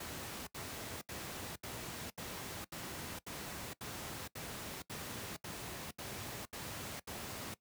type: noise bursts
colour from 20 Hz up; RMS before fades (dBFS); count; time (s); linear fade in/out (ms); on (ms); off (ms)
pink; -44; 14; 0-7.542; 5; 470; 74
effects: noise-tail reverb RT60 0.1 s tail -19 dB re dry + high-pass 80 Hz 12 dB/octave